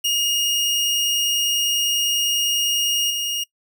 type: tone with level steps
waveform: sawtooth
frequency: 2855 Hz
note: F7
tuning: 37 cents sharp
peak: -15 / -19 dBFS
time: 0.04-3.44 s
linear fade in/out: 10 ms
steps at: 3.1 s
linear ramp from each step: 5 ms
effects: noise-tail reverb RT60 0.1 s tail -21 dB re dry